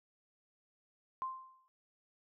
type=tone with exponential decay; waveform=sine; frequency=1046 Hz; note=C6; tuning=1 cent flat; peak=-33 dBFS; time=1.22-1.68 s; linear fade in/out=0 ms; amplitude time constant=100 ms; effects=none